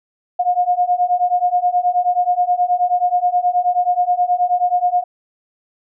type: beating tone pair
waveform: sine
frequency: 711 / 720.4 Hz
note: F5 / F#5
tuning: +31 / -46 cents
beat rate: 9.4 Hz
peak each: -17 / -16 dBFS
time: 0.39-5.04 s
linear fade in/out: 10 ms
effects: none